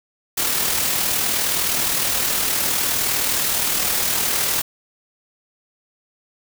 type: noise with amplitude modulation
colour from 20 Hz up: white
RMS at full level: -19 dBFS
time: 0.37-4.62 s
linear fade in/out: 10 ms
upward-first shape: sine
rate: 39.4 Hz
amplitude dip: 35%
effects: none